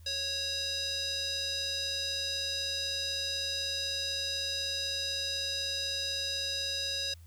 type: tone with band-pass filter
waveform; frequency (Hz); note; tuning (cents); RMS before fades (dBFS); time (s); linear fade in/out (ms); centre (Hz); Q
square; 552; C#5; -7; -34; 0.06-7.14; 5; 4600; 5.2
effects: added 83 Hz sine -49 dBFS peak until 7.26 s + white hiss -65 dBFS RMS until 7.26 s